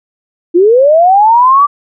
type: linear sweep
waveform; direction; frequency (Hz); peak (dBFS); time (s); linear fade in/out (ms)
sine; up; 329.6 to 1176; -3; 0.54-1.67; 20
effects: none